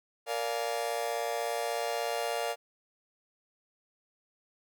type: chord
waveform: 40% pulse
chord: Bb dominant seventh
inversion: none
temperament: just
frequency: 466.2 / 582.7 / 699.2 / 839.1 Hz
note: Bb4 / D5 / F5 / Ab5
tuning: 0 / -14 / +2 / +18 cents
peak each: -35 / -35 / -34 / -39 dBFS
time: 0.26-2.56 s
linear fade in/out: 50 ms
effects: none